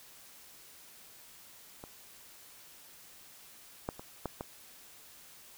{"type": "clicks", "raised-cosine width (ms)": 1, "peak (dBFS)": [-30, -19, -30, -20, -23], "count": 5, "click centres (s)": [1.839, 3.889, 3.995, 4.257, 4.409], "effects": ["white hiss -55 dBFS RMS until 5.57 s"]}